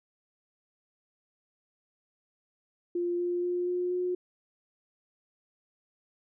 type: tone with pitch steps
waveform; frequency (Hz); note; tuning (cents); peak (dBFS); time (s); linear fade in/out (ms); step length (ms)
sine; 349.2 / 352 / 354.9 / 357.8 / 360.7; F4 / F4 / F4 / F4 / F#4; 0 / +14 / +28 / +42 / -44; -27; 2.95-4.15; 5; 240
effects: none